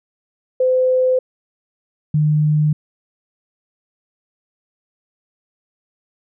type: tone pair in turn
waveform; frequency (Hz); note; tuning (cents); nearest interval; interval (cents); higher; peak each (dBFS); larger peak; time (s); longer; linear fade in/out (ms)
sine; 512 / 151.52; C5 / D#3; -38 / -46; octave + major sixth; 2108; first; -12; neither; 0.6-1.19 / 2.14-2.73; neither; 5
effects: none